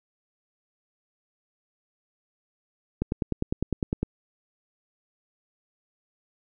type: click train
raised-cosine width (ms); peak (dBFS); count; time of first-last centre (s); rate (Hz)
3; -12; 11; 3.02-4.03; 9.9
effects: none